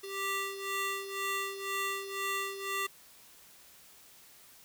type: ring-modulated tone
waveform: 15% pulse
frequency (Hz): 784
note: G5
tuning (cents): 0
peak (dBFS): -24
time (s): 0.03-2.87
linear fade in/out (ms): 10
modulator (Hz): 391
effects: white hiss -57 dBFS RMS until 4.64 s